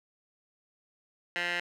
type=tone with band-pass filter; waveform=15% pulse; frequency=174.61 Hz; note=F3; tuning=in tune; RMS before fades=-32 dBFS; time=1.36-1.6 s; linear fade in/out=0 ms; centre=2200 Hz; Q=3.1; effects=none